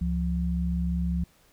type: tone pair together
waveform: sine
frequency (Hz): 69.29 / 174.61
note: C#2 / F3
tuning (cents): 0 / 0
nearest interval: octave + major third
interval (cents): 1600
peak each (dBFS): -27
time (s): 0.01-1.24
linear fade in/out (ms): 5
effects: pink hiss -61 dBFS RMS until 1.52 s